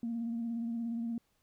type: tone with vibrato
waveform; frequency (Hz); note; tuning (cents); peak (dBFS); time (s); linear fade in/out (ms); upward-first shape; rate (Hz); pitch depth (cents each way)
sine; 232.1; A#3; -7; -32; 0.03-1.18; 2; sine; 17; 32
effects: tanh soft clip ceiling -29 dBFS + pink hiss -75 dBFS RMS until 1.42 s